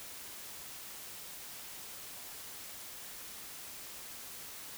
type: silence
effects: white hiss -47 dBFS RMS until 4.77 s